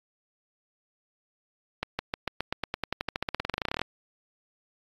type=accelerating click train; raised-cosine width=0.3 ms; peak=-12 dBFS; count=29; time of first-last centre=1.83-3.816 s; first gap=160 ms; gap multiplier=0.93; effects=AAC 32 kbps